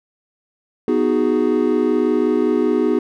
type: chord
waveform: triangle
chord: G# minor seventh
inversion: first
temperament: equal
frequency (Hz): 246.9 / 311.1 / 370 / 415.3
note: B3 / D#4 / F#4 / G#4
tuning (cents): 0 / 0 / 0 / 0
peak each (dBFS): -18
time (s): 0.88-2.99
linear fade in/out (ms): 2
effects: none